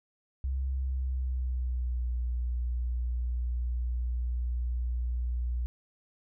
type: tone with pitch glide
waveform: sine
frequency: 66 to 60.52 Hz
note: C2 to B1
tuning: +16 to -34 cents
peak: -28 dBFS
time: 0.44-5.66 s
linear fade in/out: 0 ms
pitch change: -150 cents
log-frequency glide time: 0.72-2.1 s
effects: none